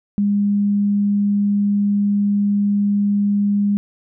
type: tone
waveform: sine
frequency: 203.3 Hz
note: G#3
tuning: 37 cents flat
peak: -14 dBFS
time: 0.18-3.77 s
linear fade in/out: 0 ms
effects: none